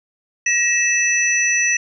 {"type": "tone cluster", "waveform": "sine", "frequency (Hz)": [1900, 2622, 5940], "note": ["A#6", "E7", "F#8"], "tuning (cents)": [33, -10, 6], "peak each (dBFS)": -19, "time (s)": [0.46, 1.77], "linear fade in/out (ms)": 5, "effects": []}